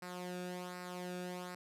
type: tone with flanger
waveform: sawtooth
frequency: 180 Hz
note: F#3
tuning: 47 cents flat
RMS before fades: -44 dBFS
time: 0.02-1.55 s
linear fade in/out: 5 ms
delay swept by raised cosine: 0.3 to 0.99 ms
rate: 1.3 Hz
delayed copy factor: -0.65
effects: resampled to 32000 Hz